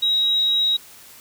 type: tone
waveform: sine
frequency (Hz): 3824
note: A#7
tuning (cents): +43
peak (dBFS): -16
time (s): 0.02-0.77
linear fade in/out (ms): 10
effects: white hiss -45 dBFS RMS until 1.2 s